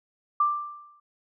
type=tone with exponential decay; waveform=sine; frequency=1180 Hz; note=D6; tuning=8 cents sharp; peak=-17 dBFS; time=0.4-1 s; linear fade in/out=5 ms; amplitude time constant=130 ms; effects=none

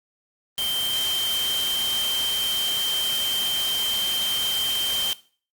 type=tone in noise; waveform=sine; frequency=3136 Hz; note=G7; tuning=in tune; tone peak=-23 dBFS; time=0.58-5.13 s; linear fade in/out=0 ms; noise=white; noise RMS=-30 dBFS; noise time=0.58-5.13 s; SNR=+4 dB; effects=noise-tail reverb RT60 0.4 s tail -17 dB re dry + Opus 32 kbps

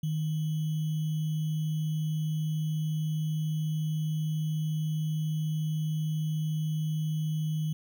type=tone with sample-and-hold; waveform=sine; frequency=155.56 Hz; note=D#3; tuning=in tune; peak=-27 dBFS; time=0.03-7.73 s; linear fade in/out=5 ms; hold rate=3150 Hz; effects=none

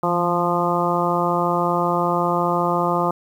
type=harmonic tone with a mistuned harmonic; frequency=174.61 Hz; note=F3; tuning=in tune; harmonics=1 / 2 / 3 / 4 / 5 / 6 / 7; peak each=-25 / -25 / -25 / -25 / -25 / -25 / -25 dBFS; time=0.03-3.11 s; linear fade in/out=2 ms; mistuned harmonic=1; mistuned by=-42 cents; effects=8-bit

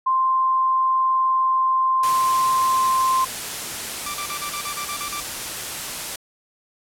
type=tone; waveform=sine; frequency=1046.5 Hz; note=C6; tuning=in tune; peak=-16 dBFS; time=0.06-3.25 s; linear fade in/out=10 ms
type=noise; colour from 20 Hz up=white; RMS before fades=-29 dBFS; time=2.03-6.16 s; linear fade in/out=5 ms
type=tone bursts; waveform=sawtooth; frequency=1174.7 Hz; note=D6; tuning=in tune; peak=-24 dBFS; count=10; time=4.06-5.203 s; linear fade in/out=5 ms; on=81 ms; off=37 ms
effects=low-pass 12000 Hz 12 dB/octave

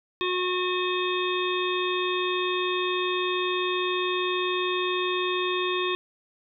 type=harmonic tone; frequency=363.5 Hz; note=F#4; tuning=31 cents flat; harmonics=1 / 3 / 5 / 7 / 9 / 10; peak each=-27 / -30 / -36 / -32 / -37 / -33 dBFS; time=0.21-5.95 s; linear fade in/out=0 ms; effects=none

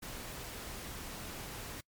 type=noise; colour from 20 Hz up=pink; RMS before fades=-44 dBFS; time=0.02-1.81 s; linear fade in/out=10 ms; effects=noise-tail reverb RT60 0.1 s tail -24 dB re dry + MP3 96 kbps

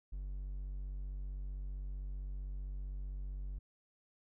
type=tone; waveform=triangle; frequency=47.75 Hz; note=G1; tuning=45 cents flat; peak=-37 dBFS; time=0.12-3.59 s; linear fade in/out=10 ms; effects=none

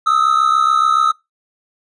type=tone pair together; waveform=triangle; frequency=1248 / 1315 Hz; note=D#6 / E6; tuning=+5 / -5 cents; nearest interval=minor second; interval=90 cents; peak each=-12 dBFS; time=0.06-1.12 s; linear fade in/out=10 ms; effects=noise-tail reverb RT60 0.2 s tail -24 dB re dry + resampled to 24000 Hz

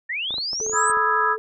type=linear sweep; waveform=sine; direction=up; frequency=1760 to 8420 Hz; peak=-24 dBFS; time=0.09-0.92 s; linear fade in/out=10 ms
type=clicks; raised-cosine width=1 ms; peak=-24 dBFS; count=10; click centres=0.307 / 0.341 / 0.382 / 0.532 / 0.602 / 0.665 / 0.696 / 0.735 / 0.899 / 0.971 s
type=tone with vibrato; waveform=sine; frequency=434.8 Hz; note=A4; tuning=21 cents flat; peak=-28 dBFS; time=0.61-1.38 s; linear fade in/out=0 ms; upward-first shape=sine; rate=11 Hz; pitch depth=11 cents each way
type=chord; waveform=sine; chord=E major seventh; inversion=second; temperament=equal; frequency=987.8 / 1244.5 / 1318.5 / 1661.2 Hz; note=B5 / D#6 / E6 / G#6; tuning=0 / 0 / 0 / 0 cents; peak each=-23 dBFS; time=0.72-1.37 s; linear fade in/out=50 ms
effects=none

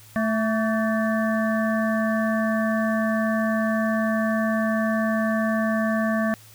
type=harmonic tone with a mistuned harmonic; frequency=220 Hz; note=A3; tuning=in tune; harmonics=1 / 3 / 5 / 7 / 8; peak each=-22 / -26 / -31 / -35 / -30 dBFS; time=0.16-6.34 s; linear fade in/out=0 ms; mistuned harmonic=5; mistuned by=+59 cents; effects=added 108 Hz sine -50 dBFS peak until 6.54 s + white hiss -50 dBFS RMS until 6.54 s

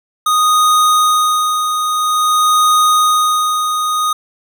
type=tone with tremolo; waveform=square; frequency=1241 Hz; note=D#6; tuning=5 cents flat; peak=-9 dBFS; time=0.26-4.13 s; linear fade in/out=5 ms; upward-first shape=sine; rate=0.5 Hz; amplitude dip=50%; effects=none

